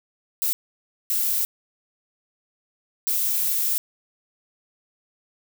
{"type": "noise bursts at uneven times", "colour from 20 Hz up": "violet", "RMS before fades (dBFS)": -23, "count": 3, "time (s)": [[0.42, 0.53], [1.1, 1.45], [3.07, 3.78]], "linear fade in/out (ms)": 0, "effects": []}